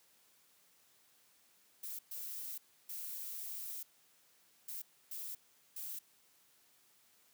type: noise bursts at uneven times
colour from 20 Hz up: violet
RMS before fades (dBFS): -44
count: 6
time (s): 1.83-1.99 / 2.11-2.58 / 2.89-3.83 / 4.68-4.82 / 5.11-5.35 / 5.76-5.99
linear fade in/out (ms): 5
effects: white hiss -69 dBFS RMS until 7.33 s + high-pass 100 Hz 12 dB/octave